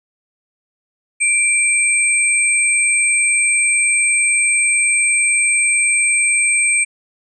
sine tone pair together, 2349 / 8360 Hz, D7 / C9, 0 / -2 cents, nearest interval octave + minor seventh, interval 2198 cents, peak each -15 dBFS, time 1.2-6.85 s, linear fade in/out 20 ms, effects none

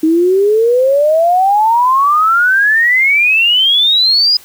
sine exponential sweep, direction up, 311.1 to 5010 Hz, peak -7 dBFS, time 0.03-4.37 s, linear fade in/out 5 ms, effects white hiss -40 dBFS RMS until 4.44 s

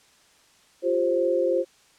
sine chord, F suspended second, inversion none, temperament equal with one note detuned, 349.2 / 392 / 528.4 Hz, F4 / G4 / C5, 0 / 0 / +17 cents, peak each -25 / -28 / -22 dBFS, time 0.82-1.65 s, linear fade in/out 50 ms, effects white hiss -58 dBFS RMS until 1.98 s + low-pass 8000 Hz 12 dB/octave

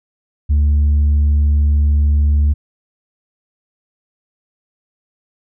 sine tone, 73.3 Hz, D2, 3 cents flat, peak -7 dBFS, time 0.49-2.54 s, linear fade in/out 20 ms, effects tanh soft clip ceiling -9 dBFS

